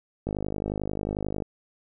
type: click train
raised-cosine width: 2 ms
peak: -16 dBFS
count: 60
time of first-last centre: 0.27-1.422 s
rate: 51.2 Hz
effects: none